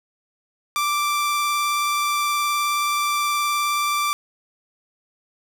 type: tone with vibrato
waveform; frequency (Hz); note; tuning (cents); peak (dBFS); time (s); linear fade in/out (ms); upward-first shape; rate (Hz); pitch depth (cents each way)
sawtooth; 1174.7; D6; 0; -16; 0.76-4.13; 0; sine; 19; 11
effects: none